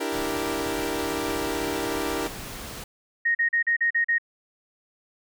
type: chord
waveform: sawtooth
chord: E half-diminished seventh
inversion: third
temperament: equal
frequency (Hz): 293.7 / 329.6 / 392 / 466.2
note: D4 / E4 / G4 / Bb4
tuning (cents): 0 / 0 / 0 / 0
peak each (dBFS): -28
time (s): 0-2.28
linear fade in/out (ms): 10
type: noise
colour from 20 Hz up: pink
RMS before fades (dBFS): -37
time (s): 0.12-2.84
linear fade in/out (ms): 5
type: tone bursts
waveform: sine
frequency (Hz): 1864.7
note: A#6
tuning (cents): 0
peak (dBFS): -19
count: 7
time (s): 3.25-4.184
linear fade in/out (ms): 10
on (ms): 100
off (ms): 39
effects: none